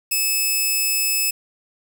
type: tone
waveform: 5% pulse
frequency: 2600 Hz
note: E7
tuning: 24 cents flat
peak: -9 dBFS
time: 0.11-1.31 s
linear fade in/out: 10 ms
effects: 7-bit